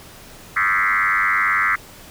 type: tone with frequency modulation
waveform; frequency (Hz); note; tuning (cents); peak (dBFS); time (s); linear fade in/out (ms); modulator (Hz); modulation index
sine; 1649; G#6; -13; -15; 0.56-1.76; 10; 98; 4.8
effects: pink hiss -42 dBFS RMS until 2.1 s